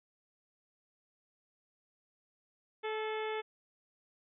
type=harmonic tone with a mistuned harmonic; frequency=433.7 Hz; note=A4; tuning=25 cents flat; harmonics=1 / 2 / 3 / 4 / 5 / 6 / 7 / 8; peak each=-36 / -41 / -46 / -47 / -45 / -51 / -53 / -51 dBFS; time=2.83-3.42 s; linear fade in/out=20 ms; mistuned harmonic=3; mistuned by=+27 cents; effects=none